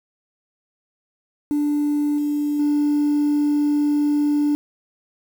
sine tone with level steps, 293.7 Hz, D4, in tune, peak -16 / -18 / -14 dBFS, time 1.51-4.55 s, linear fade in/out 0 ms, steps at 2.18 / 2.59 s, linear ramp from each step 5 ms, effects tanh soft clip ceiling -14 dBFS + 7-bit

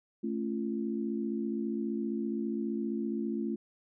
sine chord, A augmented, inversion none, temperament just, 220 / 275 / 343.8 Hz, A3 / C#4 / E#4, 0 / -14 / -27 cents, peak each -33 / -37 / -36 dBFS, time 0.23-3.56 s, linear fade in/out 10 ms, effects none

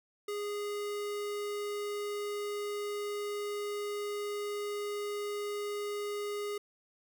square tone, 412.1 Hz, G#4, 13 cents flat, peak -35 dBFS, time 0.28-6.58 s, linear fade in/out 5 ms, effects none

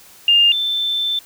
sine tone pair in turn, 2811 / 3542 Hz, F7 / A7, +11 / +11 cents, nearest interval major third, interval 400 cents, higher second, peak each -9 / -17 dBFS, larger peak first, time 0.28-0.52 / 0.52-1.19 s, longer second, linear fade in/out 2 ms, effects white hiss -45 dBFS RMS until 1.25 s

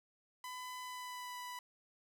sawtooth tone with pitch glide, 1004 to 989 Hz, B5 to B5, +28 to +2 cents, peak -40 dBFS, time 0.44-1.59 s, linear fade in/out 2 ms, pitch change -26 cents, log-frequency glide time 0.8-1.36 s, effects none

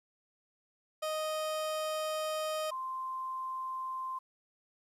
30% pulse / sine tone pair in turn, 622.3 / 1043.3 Hz, D#5 / C6, 0 / -5 cents, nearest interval major sixth, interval 895 cents, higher second, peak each -30 / -35 dBFS, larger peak first, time 1.02-2.71 / 2.71-4.19 s, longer first, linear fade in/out 10 ms, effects resampled to 32000 Hz + 11-bit

